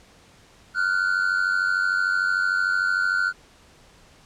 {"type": "tone pair together", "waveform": "triangle", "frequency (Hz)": [1403, 1496.3], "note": ["F6", "F#6"], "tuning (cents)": [8, 19], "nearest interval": "minor second", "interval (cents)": 111, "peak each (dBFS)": -21, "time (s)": [0.74, 3.33], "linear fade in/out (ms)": 50, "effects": ["pink hiss -53 dBFS RMS until 4.25 s", "low-pass 8000 Hz 12 dB/octave"]}